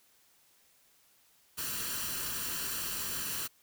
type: noise with comb filter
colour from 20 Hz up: white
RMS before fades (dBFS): -36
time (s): 1.57-3.48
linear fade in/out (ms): 20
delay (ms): 0.69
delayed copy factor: +0.6
effects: white hiss -66 dBFS RMS until 3.62 s